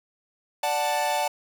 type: chord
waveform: 45% pulse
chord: D major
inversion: none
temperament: equal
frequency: 587.3 / 740 / 880 Hz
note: D5 / F#5 / A5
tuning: 0 / 0 / 0 cents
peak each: -29 / -28 / -26 dBFS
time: 0.63-1.28 s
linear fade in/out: 5 ms
effects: none